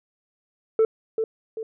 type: tone with echo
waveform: sine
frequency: 443.6 Hz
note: A4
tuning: 14 cents sharp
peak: -12 dBFS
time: 0.79-0.85 s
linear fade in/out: 2 ms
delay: 390 ms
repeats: 2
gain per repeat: -8 dB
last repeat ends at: 1.63 s
effects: tanh soft clip ceiling -14 dBFS